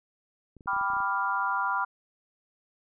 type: clicks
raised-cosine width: 3 ms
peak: -37 dBFS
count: 10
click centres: 0.567 / 0.608 / 0.659 / 0.733 / 0.765 / 0.812 / 0.902 / 0.935 / 0.967 / 1.004 s
type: chord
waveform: sine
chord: G dominant seventh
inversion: none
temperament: equal with one note detuned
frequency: 784 / 987.8 / 1180.8 / 1396.9 Hz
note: G5 / B5 / D6 / F6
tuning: 0 / 0 / +9 / 0 cents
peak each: -34 / -29 / -32 / -30 dBFS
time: 0.67-1.85 s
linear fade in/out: 10 ms
effects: none